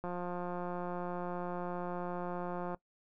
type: click train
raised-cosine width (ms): 1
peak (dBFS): -26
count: 480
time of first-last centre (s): 0.04-2.746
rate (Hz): 177
effects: noise-tail reverb RT60 0.1 s tail -20 dB re dry